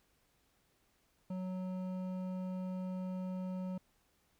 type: tone with hard clipping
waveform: sine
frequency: 185 Hz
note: F#3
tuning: in tune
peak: -39 dBFS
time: 1.3-3.78 s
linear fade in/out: 5 ms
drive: 10 dB
effects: pink hiss -74 dBFS RMS until 4.39 s